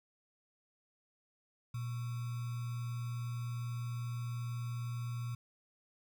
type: tone with sample-and-hold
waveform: sine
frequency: 119.4 Hz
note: A#2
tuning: 42 cents sharp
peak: -36 dBFS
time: 1.74-5.35 s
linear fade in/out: 5 ms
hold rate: 1225 Hz
effects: none